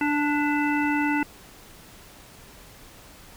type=harmonic tone with a mistuned harmonic; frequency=293.7 Hz; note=D4; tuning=in tune; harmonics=1 / 3 / 5 / 7 / 9; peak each=-23 / -28 / -30 / -31 / -33 dBFS; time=0.01-1.23 s; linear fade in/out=2 ms; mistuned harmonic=7; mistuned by=-38 cents; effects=pink hiss -48 dBFS RMS until 3.36 s